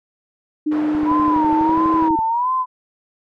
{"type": "tone with pitch glide", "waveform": "sine", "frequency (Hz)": [303.4, 321.4], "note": ["D#4", "E4"], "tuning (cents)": [-44, -44], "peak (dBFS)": -16, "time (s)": [0.66, 2.16], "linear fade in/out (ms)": 10, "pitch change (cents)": 100, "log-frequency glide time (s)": [1.33, 1.68]}
{"type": "band-pass noise", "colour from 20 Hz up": "pink", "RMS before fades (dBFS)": -31, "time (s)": [0.71, 2.09], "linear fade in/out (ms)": 10, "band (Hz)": [320, 1200], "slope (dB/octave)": 12}
{"type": "click train", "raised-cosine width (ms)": 3, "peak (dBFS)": -19, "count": 16, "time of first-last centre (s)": [0.95, 2.19], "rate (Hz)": 12.1}
{"type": "tone with vibrato", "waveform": "sine", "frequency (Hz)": 960, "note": "B5", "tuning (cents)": -49, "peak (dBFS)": -16, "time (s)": [1.05, 2.66], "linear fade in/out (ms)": 50, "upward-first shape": "sine", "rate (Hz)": 1.5, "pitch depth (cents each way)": 130}
{"effects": []}